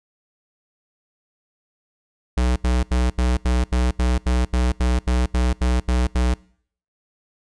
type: tone bursts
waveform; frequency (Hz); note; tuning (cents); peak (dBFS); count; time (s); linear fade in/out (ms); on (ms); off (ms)
square; 61.74; B1; 0; -17; 15; 2.37-6.34; 5; 190; 80
effects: noise-tail reverb RT60 0.6 s tail -24 dB re dry + resampled to 22050 Hz